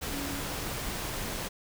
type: tone in noise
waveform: sine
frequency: 280.6 Hz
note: C#4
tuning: 21 cents sharp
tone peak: -37 dBFS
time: 0.1-0.41 s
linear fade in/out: 20 ms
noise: pink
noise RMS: -35 dBFS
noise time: 0.01-1.49 s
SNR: -5 dB
effects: none